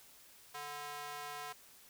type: tone with high-pass filter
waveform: square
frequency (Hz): 146.3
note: D3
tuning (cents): -6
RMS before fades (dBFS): -45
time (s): 0.54-1.53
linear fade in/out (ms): 10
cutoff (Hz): 880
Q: 1.4
effects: white hiss -60 dBFS RMS until 1.89 s